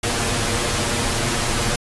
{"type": "noise with comb filter", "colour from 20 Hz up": "pink", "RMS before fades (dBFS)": -21, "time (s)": [0.03, 1.76], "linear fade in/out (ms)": 5, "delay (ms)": 8.5, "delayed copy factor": 0.75, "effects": ["resampled to 24000 Hz"]}